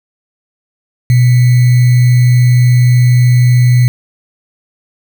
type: tone with sample-and-hold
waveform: sine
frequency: 123.47 Hz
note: B2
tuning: in tune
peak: -4 dBFS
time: 1.1-3.88 s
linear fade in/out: 0 ms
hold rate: 2100 Hz
effects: none